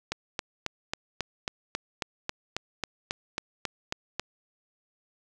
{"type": "click train", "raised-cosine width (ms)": 0.2, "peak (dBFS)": -12, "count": 16, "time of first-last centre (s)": [0.12, 4.196], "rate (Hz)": 3.68, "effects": []}